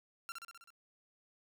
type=tone with echo; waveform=sawtooth; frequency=1369 Hz; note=F6; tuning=35 cents flat; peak=-37 dBFS; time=0.29-0.32 s; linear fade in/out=0 ms; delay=64 ms; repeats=6; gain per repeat=-3 dB; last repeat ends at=0.704 s; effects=none